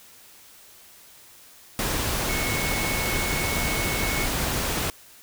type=tone in noise; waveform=sine; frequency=2200 Hz; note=C#7; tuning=14 cents flat; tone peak=-30 dBFS; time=2.29-4.26 s; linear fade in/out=0 ms; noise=pink; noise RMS=-26 dBFS; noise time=1.79-4.9 s; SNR=-7 dB; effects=white hiss -50 dBFS RMS until 5.22 s